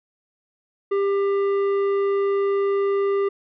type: tone with tanh clipping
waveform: sine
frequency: 397.4 Hz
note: G4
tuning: 24 cents sharp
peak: -20 dBFS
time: 0.91-3.29 s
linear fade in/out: 10 ms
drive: 10 dB
effects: none